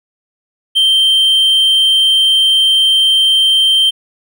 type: tone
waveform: triangle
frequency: 3136 Hz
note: G7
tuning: in tune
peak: -6 dBFS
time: 0.75-3.91 s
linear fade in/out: 20 ms
effects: none